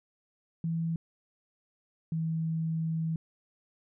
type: tone pair in turn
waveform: sine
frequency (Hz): 164.81 / 161.79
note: E3 / E3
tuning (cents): 0 / -32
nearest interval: unison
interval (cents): 32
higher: first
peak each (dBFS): -28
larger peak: neither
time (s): 0.64-0.96 / 2.12-3.16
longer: second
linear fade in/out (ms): 2
effects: none

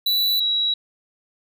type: tone pair in turn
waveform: square / sine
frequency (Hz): 3951 / 3881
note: B7 / B7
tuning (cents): 0 / -31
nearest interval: unison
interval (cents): 31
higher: first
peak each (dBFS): -18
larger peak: neither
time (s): 0.06-0.4 / 0.4-0.74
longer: neither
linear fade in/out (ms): 5
effects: none

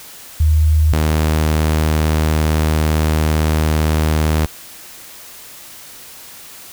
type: tone pair in turn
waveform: sine / sawtooth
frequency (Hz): 77.78 / 77.78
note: D#2 / D#2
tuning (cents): 0 / 0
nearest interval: unison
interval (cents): 0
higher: neither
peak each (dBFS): -9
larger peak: neither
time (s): 0.4-0.93 / 0.93-4.46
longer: second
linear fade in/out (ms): 5
effects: white hiss -37 dBFS RMS until 6.72 s

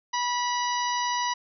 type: harmonic tone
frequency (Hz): 976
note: B5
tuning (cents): -21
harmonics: 1 / 2 / 3 / 4 / 5 / 6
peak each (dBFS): -26 / -33 / -36 / -38 / -37 / -36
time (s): 0.13-1.34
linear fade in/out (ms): 10
effects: none

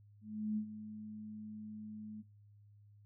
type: tone with ADSR envelope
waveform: sine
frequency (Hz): 213.8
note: A3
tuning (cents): -49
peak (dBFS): -32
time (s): 0.21-2.23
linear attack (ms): 360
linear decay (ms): 85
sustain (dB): -12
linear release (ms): 28
effects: noise-tail reverb RT60 0.2 s tail -19 dB re dry + added 103 Hz sine -59 dBFS peak until 3.05 s

